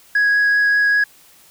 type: tone with vibrato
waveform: sine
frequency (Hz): 1661.2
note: G#6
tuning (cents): 0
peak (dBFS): -10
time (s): 0.15-1.04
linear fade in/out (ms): 5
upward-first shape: triangle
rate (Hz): 5.1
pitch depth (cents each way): 8
effects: tanh soft clip ceiling -11 dBFS + white hiss -49 dBFS RMS until 1.5 s